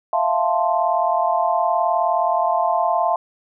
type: chord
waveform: sine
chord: F major seventh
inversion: third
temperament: equal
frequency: 659.3 / 698.5 / 880 / 1046.5 Hz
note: E5 / F5 / A5 / C6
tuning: 0 / 0 / 0 / 0 cents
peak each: -22 / -20 / -22 / -23 dBFS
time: 0.13-3.16 s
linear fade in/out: 2 ms
effects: none